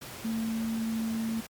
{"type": "tone in noise", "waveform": "sine", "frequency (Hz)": 224.8, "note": "A3", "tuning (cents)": 37, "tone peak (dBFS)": -28, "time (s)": [0.24, 1.41], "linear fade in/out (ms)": 10, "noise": "pink", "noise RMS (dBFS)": -42, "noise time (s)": [0.01, 1.47], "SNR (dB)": 11, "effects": ["high-pass 80 Hz 12 dB/octave", "MP3 96 kbps"]}